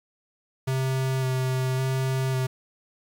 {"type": "tone with vibrato", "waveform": "square", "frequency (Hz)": 130.81, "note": "C3", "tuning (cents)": 0, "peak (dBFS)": -24, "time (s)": [0.67, 2.47], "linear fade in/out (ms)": 10, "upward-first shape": "square", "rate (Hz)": 0.9, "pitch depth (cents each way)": 13, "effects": ["9-bit"]}